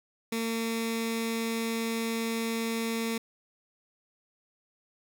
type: tone with notch filter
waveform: 15% pulse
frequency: 227.5 Hz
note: A#3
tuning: 42 cents flat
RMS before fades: -31 dBFS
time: 0.32-3.18 s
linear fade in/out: 5 ms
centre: 740 Hz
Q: 0.94
effects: none